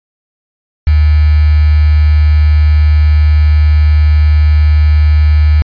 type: tone with quantisation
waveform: sine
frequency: 75.7 Hz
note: D#2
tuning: 47 cents flat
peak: -4 dBFS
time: 0.87-5.62 s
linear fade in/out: 0 ms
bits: 4
effects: resampled to 11025 Hz